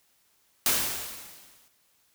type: noise with exponential decay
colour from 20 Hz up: white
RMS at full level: -22 dBFS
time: 0.66-1.68 s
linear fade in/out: 1 ms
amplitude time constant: 220 ms
effects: white hiss -67 dBFS RMS until 2.14 s